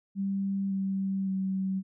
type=tone with pitch steps; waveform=sine; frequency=196 / 193.41 / 190.86 Hz; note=G3 / G3 / G3; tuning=0 / -23 / -46 cents; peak=-27 dBFS; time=0.15-1.83 s; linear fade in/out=50 ms; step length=560 ms; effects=none